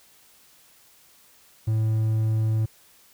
triangle tone, 110 Hz, A2, in tune, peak -18 dBFS, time 1.67-2.66 s, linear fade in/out 10 ms, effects white hiss -56 dBFS RMS until 3.13 s

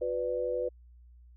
sine tone cluster, 361.8 / 497.4 / 589 Hz, F#4 / B4 / D5, -39 / +12 / +5 cents, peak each -37 / -30 / -36 dBFS, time 0.01-0.69 s, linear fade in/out 10 ms, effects added 60 Hz sine -52 dBFS peak until 1.36 s

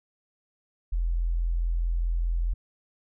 sine tone, 42.39 Hz, E1, 49 cents sharp, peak -23 dBFS, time 0.92-2.54 s, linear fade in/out 10 ms, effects none

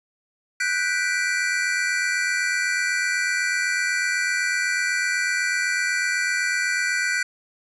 square chord, G major seventh, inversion third, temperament equal, 1480 / 1568 / 1975.5 / 2349 Hz, F#6 / G6 / B6 / D7, 0 / 0 / 0 / 0 cents, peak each -26 / -29 / -27 / -29 dBFS, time 0.6-7.23 s, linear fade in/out 5 ms, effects resampled to 24000 Hz + 9-bit

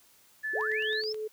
sine tone, 1739 Hz, A6, 21 cents flat, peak -30 dBFS, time 0.43-1.02 s, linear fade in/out 20 ms
sine linear sweep, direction up, 311.9 to 5400 Hz, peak -33 dBFS, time 0.53-1.13 s, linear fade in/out 10 ms
sine tone with tremolo, 431.8 Hz, A4, 33 cents flat, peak -31 dBFS, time 0.54-1.28 s, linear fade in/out 10 ms, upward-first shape triangle, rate 6 Hz, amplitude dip 30%
click train, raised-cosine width 0.2 ms, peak -31 dBFS, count 6, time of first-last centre 0.61-1.144 s, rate 9.36 Hz
effects white hiss -61 dBFS RMS until 1.32 s

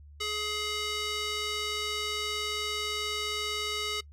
square tone with band-pass filter, 421.3 Hz, G#4, 25 cents sharp, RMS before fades -33 dBFS, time 0.2-4.01 s, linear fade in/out 10 ms, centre 3800 Hz, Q 1.1, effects noise-tail reverb RT60 0.1 s tail -22 dB re dry + added 73 Hz sine -48 dBFS peak until 4.12 s

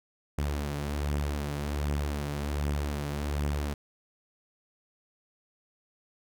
sawtooth beating tone pair, 71.5 / 72.8 Hz, D2 / D2, -46 / -15 cents, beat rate 1.3 Hz, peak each -32 / -26 dBFS, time 0.38-3.74 s, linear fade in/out 5 ms, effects none

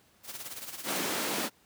white noise with tremolo, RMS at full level -39 dBFS, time 0.23-1.03 s, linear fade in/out 50 ms, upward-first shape sine, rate 18 Hz, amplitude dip 65%
pink high-pass noise, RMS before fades -32 dBFS, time 0.84-1.5 s, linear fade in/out 50 ms, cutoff 200 Hz, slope 24 dB/octave
effects pink hiss -64 dBFS RMS until 1.65 s + high-pass 80 Hz 12 dB/octave

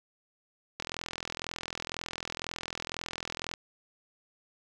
click train, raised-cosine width 0.2 ms, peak -17 dBFS, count 116, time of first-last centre 0.8-3.538 s, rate 42 Hz, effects none

